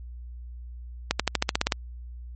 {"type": "accelerating click train", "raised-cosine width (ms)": 0.2, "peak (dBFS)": -4, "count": 10, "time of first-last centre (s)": [1.11, 1.722], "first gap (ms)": 86, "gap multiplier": 0.94, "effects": ["added 60 Hz sine -37 dBFS peak until 2.35 s", "MP3 32 kbps"]}